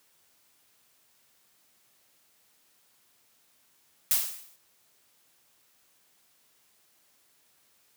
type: noise with exponential decay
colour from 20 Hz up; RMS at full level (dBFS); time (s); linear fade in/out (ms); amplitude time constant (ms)
blue; -21; 4.11-4.56; 1; 96
effects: white hiss -66 dBFS RMS until 7.96 s + high-pass 80 Hz 12 dB/octave